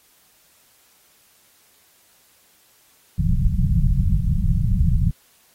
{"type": "low-pass noise", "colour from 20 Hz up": "pink", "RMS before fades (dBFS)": -18, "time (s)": [3.18, 5.11], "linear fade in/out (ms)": 5, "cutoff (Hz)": 190, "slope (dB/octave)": 96, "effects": ["white hiss -57 dBFS RMS until 5.54 s", "AAC 48 kbps"]}